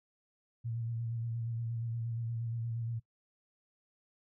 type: tone with vibrato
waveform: sine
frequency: 115.7 Hz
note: A#2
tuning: 13 cents flat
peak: -34 dBFS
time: 0.64-3 s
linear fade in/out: 20 ms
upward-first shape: square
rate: 8.5 Hz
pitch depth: 27 cents each way
effects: noise-tail reverb RT60 0.1 s tail -20 dB re dry